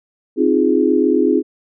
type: chord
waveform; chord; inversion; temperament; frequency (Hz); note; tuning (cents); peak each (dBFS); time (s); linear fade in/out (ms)
sine; F minor seventh; second; equal with one note detuned; 262.8 / 311.1 / 349.2 / 415.3; C4 / Eb4 / F4 / Ab4; +8 / 0 / 0 / 0; -17; 0.36-1.43; 50
effects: none